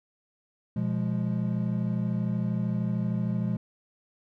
triangle chord, F diminished, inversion second, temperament equal with one note detuned, 121.28 / 174.61 / 207.7 Hz, Cb3 / F3 / Ab3, -31 / 0 / 0 cents, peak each -28 dBFS, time 0.76-3.57 s, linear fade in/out 5 ms, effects none

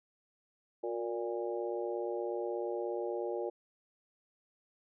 harmonic tone with a mistuned harmonic, 116.7 Hz, A#2, 2 cents sharp, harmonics 3 / 4 / 5 / 6 / 7, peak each -37 / -38 / -40 / -53 / -44 dBFS, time 0.83-3.5 s, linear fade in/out 10 ms, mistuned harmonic 3, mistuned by +39 cents, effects none

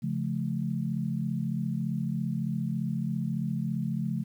sine chord, Db augmented, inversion none, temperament just, 138.59 / 173.24 / 216.5 Hz, Db3 / F3 / A3, 0 / -14 / -28 cents, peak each -32 dBFS, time 0.02-4.24 s, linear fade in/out 20 ms, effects 10-bit

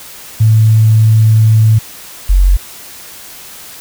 sine tone pair in turn, 110 / 45.9 Hz, A2 / F#1, 0 / -13 cents, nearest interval octave + minor third, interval 1513 cents, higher first, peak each -4 dBFS, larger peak neither, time 0.4-1.79 / 2.29-2.57 s, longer first, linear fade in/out 10 ms, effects white hiss -32 dBFS RMS until 3.8 s

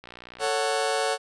click train, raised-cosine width 0.3 ms, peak -26 dBFS, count 27, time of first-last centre 0.04-0.469 s, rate 60.6 Hz
sawtooth chord, F# minor, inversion first, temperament just, 444 / 555 / 740 Hz, A4 / C#5 / F#5, +16 / +2 / 0 cents, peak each -24 dBFS, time 0.39-1.18 s, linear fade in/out 50 ms
effects resampled to 24000 Hz

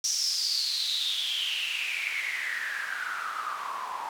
white noise with band-pass filter sweep, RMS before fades -31 dBFS, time 0.04-4.09 s, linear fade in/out 2 ms, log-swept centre 5800 to 920 Hz, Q 9.4, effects none

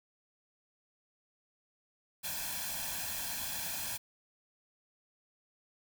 white noise with comb filter, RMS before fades -38 dBFS, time 2.23-3.98 s, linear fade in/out 20 ms, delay 1.2 ms, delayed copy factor +0.75, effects none

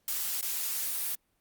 blue noise with dropouts, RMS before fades -32 dBFS, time 0.08-1.15 s, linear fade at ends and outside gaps 1 ms, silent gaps 0.411-0.427 s, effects pink hiss -74 dBFS RMS until 1.4 s + Opus 48 kbps

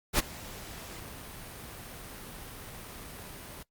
pink noise with ADSR envelope, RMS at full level -23 dBFS, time 0.13-3.63 s, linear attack 60 ms, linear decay 17 ms, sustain -21 dB, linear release 5 ms, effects noise-tail reverb RT60 0.1 s tail -21 dB re dry + Opus 48 kbps

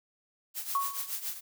blue noise with tremolo, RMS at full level -33 dBFS, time 0.54-1.41 s, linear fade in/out 50 ms, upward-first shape triangle, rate 7.1 Hz, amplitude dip 80%
sine tone with exponential decay, 1108.7 Hz, C#6, in tune, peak -23 dBFS, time 0.75-1.15 s, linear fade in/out 2 ms, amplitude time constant 86 ms
effects none

